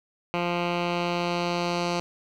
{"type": "tone with low-pass filter sweep", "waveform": "10% pulse", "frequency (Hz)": 174.1, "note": "F3", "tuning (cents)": -5, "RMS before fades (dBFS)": -27, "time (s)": [0.34, 2], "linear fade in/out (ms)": 0, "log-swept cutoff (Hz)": [2700, 5100], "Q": 1.6, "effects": ["9-bit"]}